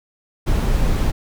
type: noise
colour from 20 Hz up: brown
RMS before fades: -17 dBFS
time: 0.46-1.12 s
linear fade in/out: 20 ms
effects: none